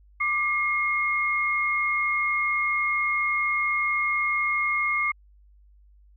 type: tone pair together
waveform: sine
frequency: 1181.7 / 2146 Hz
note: D6 / C7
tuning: +10 / +43 cents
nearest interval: minor seventh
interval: 1033 cents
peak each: -27 / -23 dBFS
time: 0.2-5.12 s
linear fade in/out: 10 ms
effects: added 50 Hz sine -52 dBFS peak until 6.16 s